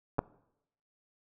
clicks, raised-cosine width 1 ms, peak -22 / -12 dBFS, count 2, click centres 0.184 / 0.191 s, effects noise-tail reverb RT60 0.8 s tail -22 dB re dry

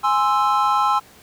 triangle chord, Ab augmented, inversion none, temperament equal, 830.6 / 1046.5 / 1318.5 Hz, Ab5 / C6 / E6, 0 / 0 / 0 cents, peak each -18 dBFS, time 0.03-1 s, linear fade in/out 20 ms, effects pink hiss -48 dBFS RMS until 1.22 s + high-pass 60 Hz 12 dB/octave

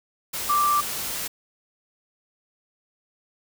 sine tone in noise, 1174.7 Hz, D6, in tune, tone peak -18 dBFS, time 0.49-0.81 s, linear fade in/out 10 ms, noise white, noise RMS -30 dBFS, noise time 0.33-1.28 s, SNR +9 dB, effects none

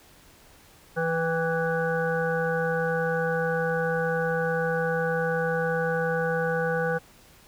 harmonic tone with a mistuned harmonic, 164.81 Hz, E3, in tune, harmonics 1 / 3 / 5 / 7 / 9 / 10, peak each -30 / -26 / -33 / -38 / -30 / -39 dBFS, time 0.96-6.99 s, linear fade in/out 20 ms, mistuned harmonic 5, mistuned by -46 cents, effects pink hiss -54 dBFS RMS until 7.47 s

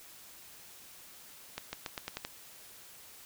accelerating click train, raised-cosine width 0.2 ms, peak -19 dBFS, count 7, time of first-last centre 1.58-2.249 s, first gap 150 ms, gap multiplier 0.88, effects white hiss -53 dBFS RMS until 3.25 s

